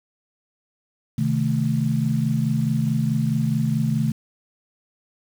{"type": "chord", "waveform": "sine", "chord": "A diminished", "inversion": "first", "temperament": "equal", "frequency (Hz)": [130.81, 155.56, 220], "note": ["C3", "Eb3", "A3"], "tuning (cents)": [0, 0, 0], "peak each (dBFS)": -23, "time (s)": [1.18, 4.12], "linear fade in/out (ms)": 5, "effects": ["7-bit"]}